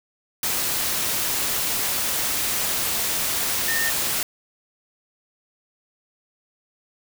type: tone in noise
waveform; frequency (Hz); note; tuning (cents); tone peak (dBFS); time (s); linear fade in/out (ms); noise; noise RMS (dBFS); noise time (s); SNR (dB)
sine; 1825; A#6; -37; -23; 3.68-3.9; 2; white; -24; 0.43-4.23; -2
effects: none